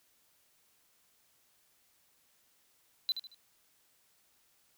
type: tone with echo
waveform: triangle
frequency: 4021 Hz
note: B7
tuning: 30 cents sharp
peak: -26 dBFS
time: 3.09-3.12 s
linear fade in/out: 0 ms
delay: 75 ms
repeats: 3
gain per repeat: -9 dB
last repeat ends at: 3.345 s
effects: white hiss -70 dBFS RMS until 4.77 s

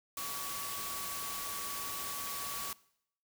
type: tone in noise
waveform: sine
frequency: 1134 Hz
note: C#6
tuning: 39 cents sharp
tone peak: -43 dBFS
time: 0.17-2.73 s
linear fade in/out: 2 ms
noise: white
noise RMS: -40 dBFS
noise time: 0.17-2.73 s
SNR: -6 dB
effects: noise-tail reverb RT60 0.7 s tail -21 dB re dry

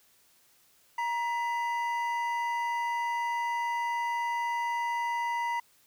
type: tone pair together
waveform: triangle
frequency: 943.4 / 1999 Hz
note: A#5 / B6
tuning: +20 / +20 cents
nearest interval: octave + minor second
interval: 1300 cents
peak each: -27 / -34 dBFS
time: 0.98-5.6 s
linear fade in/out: 5 ms
effects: white hiss -64 dBFS RMS until 5.86 s

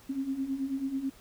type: beating tone pair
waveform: sine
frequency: 263.2 / 272.4 Hz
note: C4 / C#4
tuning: +10 / -30 cents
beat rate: 9.2 Hz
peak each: -36 / -31 dBFS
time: 0.09-1.1 s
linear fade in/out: 10 ms
effects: pink hiss -56 dBFS RMS until 1.2 s

